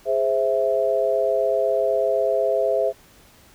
sine chord, Ab augmented, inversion none, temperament equal, 415.3 / 523.3 / 659.3 Hz, Ab4 / C5 / E5, 0 / 0 / 0 cents, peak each -24 / -22 / -21 dBFS, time 0.05-2.93 s, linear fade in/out 50 ms, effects pink hiss -52 dBFS RMS until 3.54 s

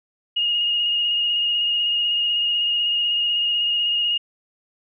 sine tone with vibrato, 2858 Hz, F7, 39 cents sharp, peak -18 dBFS, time 0.36-4.18 s, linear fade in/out 10 ms, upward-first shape square, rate 16 Hz, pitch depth 14 cents each way, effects none

